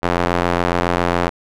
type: tone with band-pass filter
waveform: square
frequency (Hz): 43.65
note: F1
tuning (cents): 0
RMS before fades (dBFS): -18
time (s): 0.02-1.3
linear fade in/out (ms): 20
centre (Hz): 930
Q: 0.64
effects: none